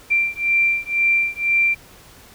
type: beating tone pair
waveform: sine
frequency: 2359 / 2361 Hz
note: D7 / D7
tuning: +7 / +9 cents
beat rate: 2 Hz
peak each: -19 / -19 dBFS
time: 0.1-1.75 s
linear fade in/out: 20 ms
effects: pink hiss -46 dBFS RMS until 2.34 s